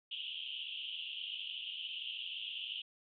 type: band-pass noise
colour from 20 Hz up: pink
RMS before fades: -43 dBFS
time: 0.11-2.82 s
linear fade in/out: 5 ms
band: 2800 to 3300 Hz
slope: 96 dB/octave
effects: none